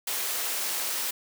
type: high-pass noise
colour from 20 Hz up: white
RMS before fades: -30 dBFS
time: 0.07-1.11 s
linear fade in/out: 5 ms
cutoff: 390 Hz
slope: 12 dB/octave
effects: none